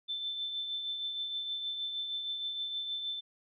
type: tone with tremolo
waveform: sine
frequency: 3536 Hz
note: A7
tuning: 8 cents sharp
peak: -32 dBFS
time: 0.08-3.21 s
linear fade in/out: 20 ms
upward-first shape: triangle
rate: 6.4 Hz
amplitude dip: 45%
effects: none